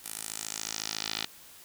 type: tone with band-pass filter sweep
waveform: 10% pulse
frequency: 54 Hz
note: A1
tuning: 32 cents flat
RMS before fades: -37 dBFS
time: 0.04-1.25 s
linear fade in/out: 5 ms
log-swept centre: 11000 to 3900 Hz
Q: 2
effects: white hiss -52 dBFS RMS until 1.64 s